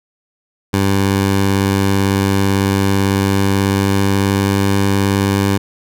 15% pulse tone with pitch glide, 98 to 98.91 Hz, G2 to G2, 0 to +16 cents, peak -6 dBFS, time 0.73-5.58 s, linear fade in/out 10 ms, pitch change +16 cents, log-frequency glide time 3.16-4.81 s, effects none

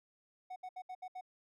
triangle tone bursts, 740 Hz, F#5, in tune, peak -40 dBFS, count 6, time 0.5-1.211 s, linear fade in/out 10 ms, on 61 ms, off 69 ms, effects none

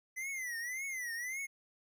square tone with vibrato, 2008 Hz, B6, 28 cents sharp, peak -38 dBFS, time 0.16-1.47 s, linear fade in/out 20 ms, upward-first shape triangle, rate 1.8 Hz, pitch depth 180 cents each way, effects none

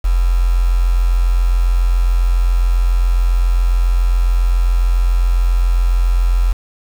sine tone with quantisation, 43.65 Hz, F1, in tune, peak -10 dBFS, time 0.04-6.53 s, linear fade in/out 10 ms, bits 5, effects none

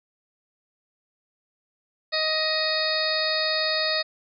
harmonic tone with a mistuned harmonic, 626 Hz, D#5, 10 cents sharp, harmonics 1 / 2 / 3 / 4 / 6 / 7 / 8, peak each -28 / -34 / -29 / -35 / -30 / -27 / -31 dBFS, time 2.12-4.03 s, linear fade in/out 20 ms, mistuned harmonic 8, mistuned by -29 cents, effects none

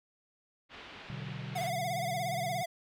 white low-pass noise, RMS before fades -49 dBFS, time 0.69-1.71 s, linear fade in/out 50 ms, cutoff 3300 Hz, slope 24 dB/octave
triangle chord, B minor, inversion none, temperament equal with one note detuned, 123.47 / 146.83 / 187.8 Hz, B2 / D3 / F#3, 0 / 0 / +26 cents, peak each -40 / -40 / -43 dBFS, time 1.1-2.63 s, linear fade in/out 0 ms
square tone with vibrato, 704 Hz, F5, 14 cents sharp, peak -33 dBFS, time 1.55-2.66 s, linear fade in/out 10 ms, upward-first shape sine, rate 17 Hz, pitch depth 92 cents each way
effects none

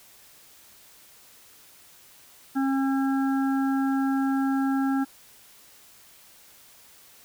harmonic tone, 270 Hz, C#4, 45 cents flat, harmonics 1 / 3 / 5 / 6, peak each -22 / -32 / -36 / -38 dBFS, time 2.55-5.05 s, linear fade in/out 20 ms, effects white hiss -53 dBFS RMS until 7.24 s

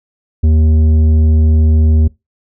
sine tone with tanh clipping, 78.4 Hz, D#2, 14 cents sharp, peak -8 dBFS, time 0.43-2.08 s, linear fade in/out 10 ms, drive 9 dB, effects noise-tail reverb RT60 0.2 s tail -21 dB re dry

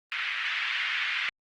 pink band-pass noise, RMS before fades -30 dBFS, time 0.12-1.29 s, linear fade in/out 0 ms, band 1700 to 2900 Hz, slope 24 dB/octave, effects Opus 24 kbps

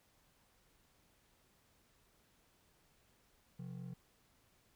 triangle ring-modulated tone, 154.7 Hz, D#3, 10 cents flat, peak -39 dBFS, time 3.59-3.94 s, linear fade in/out 5 ms, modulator 22.9 Hz, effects pink hiss -72 dBFS RMS until 4.75 s

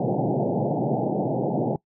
pink band-pass noise, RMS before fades -24 dBFS, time 0-1.76 s, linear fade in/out 2 ms, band 120 to 840 Hz, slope 96 dB/octave, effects noise-tail reverb RT60 0.1 s tail -21 dB re dry

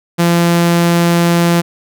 sawtooth tone, 171.1 Hz, F3, 35 cents flat, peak -5 dBFS, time 0.18-1.62 s, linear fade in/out 20 ms, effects none

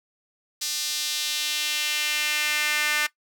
sawtooth tone with high-pass filter sweep, 300 Hz, D4, 37 cents sharp, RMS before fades -26 dBFS, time 0.61-3.07 s, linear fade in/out 10 ms, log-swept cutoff 4700 to 1800 Hz, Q 1.8, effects noise-tail reverb RT60 0.1 s tail -18 dB re dry

